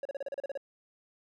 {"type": "tone bursts", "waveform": "triangle", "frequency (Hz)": 555, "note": "C#5", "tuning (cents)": 2, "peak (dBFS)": -31, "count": 10, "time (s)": [0.03, 0.575], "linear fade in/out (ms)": 2, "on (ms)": 23, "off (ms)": 35, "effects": []}